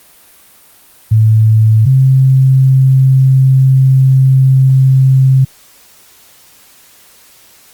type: tone pair in turn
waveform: sine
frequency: 110 / 132.52 Hz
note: A2 / C3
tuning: 0 / +22 cents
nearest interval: minor third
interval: 322 cents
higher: second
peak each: -4 dBFS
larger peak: neither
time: 1.11-1.86 / 1.86-5.45 s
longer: second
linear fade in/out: 10 ms
effects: white hiss -43 dBFS RMS until 7.73 s + Opus 32 kbps